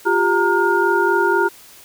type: tone cluster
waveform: sine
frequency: 354.1 / 398.1 / 924 / 1424 Hz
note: F4 / G4 / A#5 / F6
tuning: +24 / +27 / -16 / +33 cents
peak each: -19 dBFS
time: 0.05-1.49 s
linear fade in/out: 20 ms
effects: white hiss -44 dBFS RMS until 1.84 s